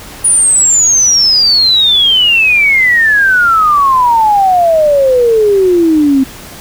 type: exponential sweep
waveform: sine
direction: down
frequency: 9740 to 261.6 Hz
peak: -5 dBFS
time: 0.24-6.24 s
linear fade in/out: 10 ms
effects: pink hiss -30 dBFS RMS until 6.6 s